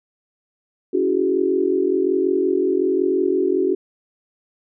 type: tone cluster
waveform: sine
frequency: 282.9 / 332.2 / 373.4 / 418.9 Hz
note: C#4 / E4 / F#4 / G#4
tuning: +35 / +13 / +16 / +15 cents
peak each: -24 / -24 / -18 / -24 dBFS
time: 0.93-3.75 s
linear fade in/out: 10 ms
effects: none